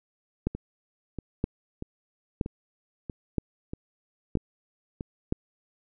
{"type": "two click trains", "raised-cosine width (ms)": 3, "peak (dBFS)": [-12, -21], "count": [6, 8], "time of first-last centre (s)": [[0.47, 5.324], [0.55, 5.009]], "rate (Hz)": [1.03, 1.57], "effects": []}